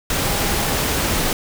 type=tone in noise; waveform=sine; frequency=810 Hz; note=G#5; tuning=43 cents flat; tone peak=-31 dBFS; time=0.26-0.74 s; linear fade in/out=2 ms; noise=pink; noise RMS=-20 dBFS; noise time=0.1-1.33 s; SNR=-14 dB; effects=none